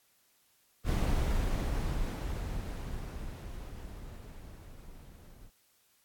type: noise with level ramp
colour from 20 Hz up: brown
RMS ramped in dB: -27 to -53 dBFS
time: 0.84-5.51 s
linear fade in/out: 50 ms
effects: white hiss -69 dBFS RMS until 6.04 s + AAC 64 kbps